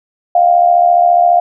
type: tone with amplitude modulation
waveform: sine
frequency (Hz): 701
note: F5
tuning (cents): +6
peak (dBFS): -3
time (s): 0.35-1.4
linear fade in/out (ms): 5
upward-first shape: sine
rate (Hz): 74.6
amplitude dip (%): 65
effects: none